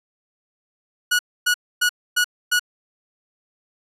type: tone bursts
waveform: sawtooth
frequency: 1460 Hz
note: F#6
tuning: 24 cents flat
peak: -12 dBFS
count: 5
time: 1.11-2.595 s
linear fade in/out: 10 ms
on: 81 ms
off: 270 ms
effects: resampled to 32000 Hz